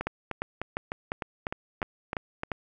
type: two click trains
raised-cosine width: 0.5 ms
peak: -14 / -16 dBFS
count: 8 / 9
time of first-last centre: 0.07-2.518 / 0.01-2.434 s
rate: 2.86 / 3.3 Hz
effects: none